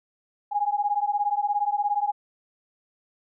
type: beating tone pair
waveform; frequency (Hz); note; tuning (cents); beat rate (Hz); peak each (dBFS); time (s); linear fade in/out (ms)
sine; 815 / 832; G#5 / G#5; -33 / +3; 17; -25; 0.51-2.12; 20
effects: none